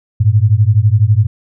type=beating tone pair; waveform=sine; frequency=100.4 / 112.4 Hz; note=G2 / A2; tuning=+42 / +37 cents; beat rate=12 Hz; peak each=-10 dBFS; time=0.2-1.27 s; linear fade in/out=10 ms; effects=none